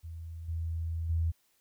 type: tone with level steps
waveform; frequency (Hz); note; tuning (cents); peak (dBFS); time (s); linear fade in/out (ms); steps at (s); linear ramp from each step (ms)
sine; 82.3; E2; -2; -39 / -31 / -26; 0.03-1.32; 20; 0.48 / 1.09; 10
effects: white hiss -71 dBFS RMS until 1.6 s